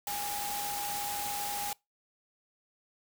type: tone in noise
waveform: sine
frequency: 819 Hz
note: G#5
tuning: 24 cents flat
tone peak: -36 dBFS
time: 0.07-1.73 s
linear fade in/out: 2 ms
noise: white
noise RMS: -37 dBFS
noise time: 0.07-1.73 s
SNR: -2 dB
effects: noise-tail reverb RT60 0.2 s tail -24 dB re dry